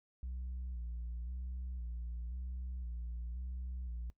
sine tone with vibrato, 60.7 Hz, B1, 29 cents flat, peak -37 dBFS, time 0.23-4.1 s, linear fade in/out 0 ms, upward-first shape square, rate 0.96 Hz, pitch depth 53 cents each way, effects noise-tail reverb RT60 0.1 s tail -19 dB re dry + tanh soft clip ceiling -37 dBFS

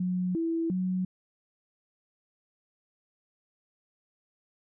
sine tone with pitch steps, 181.8 / 329.9 / 184.5 Hz, F#3 / E4 / F#3, -30 / +1 / -5 cents, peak -26 dBFS, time 0-1.05 s, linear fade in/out 5 ms, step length 350 ms, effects none

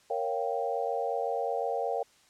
sine chord, G half-diminished seventh, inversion first, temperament equal, 466.2 / 554.4 / 698.5 / 784 Hz, Bb4 / Db5 / F5 / G5, 0 / 0 / 0 / 0 cents, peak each -33 / -34 / -34 / -34 dBFS, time 0.1-2.03 s, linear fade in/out 5 ms, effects white hiss -62 dBFS RMS until 2.29 s + low-pass 8000 Hz 12 dB/octave

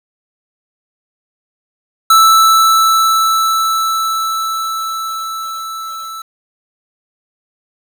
square tone with level ramp, 1318.5 Hz, E6, in tune, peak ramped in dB -5 to -25 dBFS, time 2.1-6.22 s, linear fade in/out 5 ms, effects 7-bit

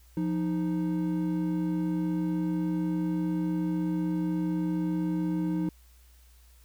triangle tone pair together, 174.6 / 311.1 Hz, F3 / D#4, 0 / 0 cents, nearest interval minor seventh, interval 1000 cents, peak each -27 dBFS, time 0.17-5.69 s, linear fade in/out 2 ms, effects added 60 Hz sine -54 dBFS peak until 6.64 s + white hiss -63 dBFS RMS until 6.64 s

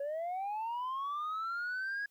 sine linear sweep, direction up, 552 to 1667 Hz, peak -32 dBFS, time 0-2.06 s, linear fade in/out 5 ms, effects tanh soft clip ceiling -33 dBFS + white hiss -75 dBFS RMS until 2.1 s

